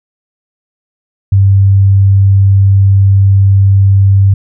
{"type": "tone", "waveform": "sine", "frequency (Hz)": 98, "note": "G2", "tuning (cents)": 0, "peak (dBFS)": -3, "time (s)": [1.32, 4.34], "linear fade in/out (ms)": 5, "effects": []}